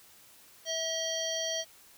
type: harmonic tone with a mistuned harmonic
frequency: 641 Hz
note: E5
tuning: 49 cents flat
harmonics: 1 / 3 / 5 / 7 / 9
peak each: -35 / -42 / -36 / -39 / -36 dBFS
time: 0.65-1.65 s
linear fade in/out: 50 ms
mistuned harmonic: 1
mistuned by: +26 cents
effects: white hiss -57 dBFS RMS until 1.97 s